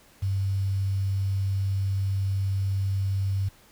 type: tone with quantisation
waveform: sine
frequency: 97.3 Hz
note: G2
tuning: 12 cents flat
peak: -23 dBFS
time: 0.22-3.49 s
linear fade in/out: 10 ms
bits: 8
effects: pink hiss -56 dBFS RMS until 3.71 s